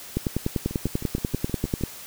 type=two click trains; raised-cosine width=3 ms; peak=-10 / -20 dBFS; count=18 / 8; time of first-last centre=0.17-1.837 / 0.71-1.811 s; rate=10.2 / 6.36 Hz; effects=white hiss -41 dBFS RMS until 2.06 s